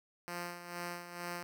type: tone with tremolo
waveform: 5% pulse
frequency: 174.61 Hz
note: F3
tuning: in tune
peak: -27 dBFS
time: 0.28-1.43 s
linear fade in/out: 0 ms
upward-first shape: sine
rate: 2.2 Hz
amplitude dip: 65%
effects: none